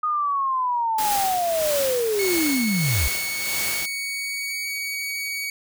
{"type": "linear sweep", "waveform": "sine", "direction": "down", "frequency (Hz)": [1244.5, 58.27], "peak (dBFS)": -20, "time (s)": [0.03, 3.08], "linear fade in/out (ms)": 5}
{"type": "noise with tremolo", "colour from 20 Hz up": "white", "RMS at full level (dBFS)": -26, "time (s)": [0.98, 3.86], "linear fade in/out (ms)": 5, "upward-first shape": "sine", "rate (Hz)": 1.6, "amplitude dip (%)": 55}
{"type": "tone with pitch glide", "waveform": "sawtooth", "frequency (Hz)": [2200, 2253], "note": ["C#7", "C#7"], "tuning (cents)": [-14, 28], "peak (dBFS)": -23, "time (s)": [2.19, 5.5], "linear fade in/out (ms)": 2, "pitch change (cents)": 42, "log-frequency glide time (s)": [2.63, 4.71]}
{"effects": []}